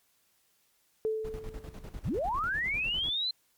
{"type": "tone with exponential decay", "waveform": "sine", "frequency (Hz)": 437.8, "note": "A4", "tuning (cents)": -9, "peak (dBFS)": -25, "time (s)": [1.05, 1.97], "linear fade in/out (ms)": 0, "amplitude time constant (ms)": 200}
{"type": "noise with tremolo", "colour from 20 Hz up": "brown", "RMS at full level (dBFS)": -40, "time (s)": [1.24, 3.11], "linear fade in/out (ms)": 10, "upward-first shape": "square", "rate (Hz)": 10, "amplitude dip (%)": 70}
{"type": "linear sweep", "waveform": "sine", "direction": "up", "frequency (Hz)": [69.3, 4140], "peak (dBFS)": -28, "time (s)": [2.05, 3.31], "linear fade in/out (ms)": 5}
{"effects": ["white hiss -70 dBFS RMS until 3.57 s", "MP3 96 kbps"]}